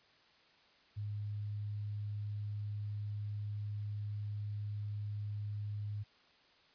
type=tone; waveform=sine; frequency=103.83 Hz; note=G#2; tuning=in tune; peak=-37 dBFS; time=0.96-6.04 s; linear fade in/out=20 ms; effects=white hiss -66 dBFS RMS until 6.74 s + resampled to 11025 Hz